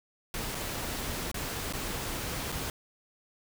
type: noise with dropouts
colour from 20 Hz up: pink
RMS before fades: -35 dBFS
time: 0.34-2.7 s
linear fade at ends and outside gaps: 1 ms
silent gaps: 0.547-0.551 / 1.315-1.343 / 1.726-1.735 / 2.519-2.523 s
effects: none